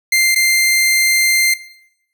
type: tone with dropouts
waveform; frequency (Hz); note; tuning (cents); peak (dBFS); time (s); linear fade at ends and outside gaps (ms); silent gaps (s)
sawtooth; 2093; C7; 0; -7; 0.12-1.54; 5; 0.348-0.358
effects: noise-tail reverb RT60 0.8 s tail -18 dB re dry